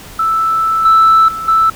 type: tone with level steps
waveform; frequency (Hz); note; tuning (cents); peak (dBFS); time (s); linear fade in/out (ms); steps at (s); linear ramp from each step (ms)
sine; 1318.5; E6; 0; -10 / -3 / -19 / -6; 0.19-1.7; 5; 0.85 / 1.28 / 1.48; 5
effects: tanh soft clip ceiling -2 dBFS + pink hiss -34 dBFS RMS until 1.75 s